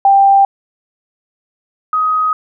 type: tone pair in turn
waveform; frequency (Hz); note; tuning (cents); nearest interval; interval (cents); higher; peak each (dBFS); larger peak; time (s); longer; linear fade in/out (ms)
sine; 789 / 1257.4; G5 / D#6; +11 / +18; minor sixth; 807; second; -5 / -11; first; 0.05-0.45 / 1.93-2.33; neither; 2
effects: none